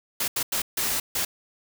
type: noise bursts at uneven times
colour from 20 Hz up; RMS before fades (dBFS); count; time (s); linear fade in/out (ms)
white; -26; 5; 0.2-0.28 / 0.36-0.43 / 0.52-0.62 / 0.77-1 / 1.15-1.25; 5
effects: none